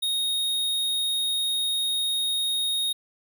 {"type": "tone", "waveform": "square", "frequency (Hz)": 3729, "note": "A#7", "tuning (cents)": 0, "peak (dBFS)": -24, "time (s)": [0.02, 2.93], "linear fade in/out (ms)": 10, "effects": []}